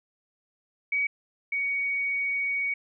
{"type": "tone pair in turn", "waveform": "sine", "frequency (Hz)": [2263, 2243], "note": ["C#7", "C#7"], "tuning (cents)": [35, 20], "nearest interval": "unison", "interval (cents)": 15, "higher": "first", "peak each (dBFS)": [-23, -25], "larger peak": "first", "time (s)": [[0.92, 1.07], [1.52, 2.74]], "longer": "second", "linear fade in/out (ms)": 5, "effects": []}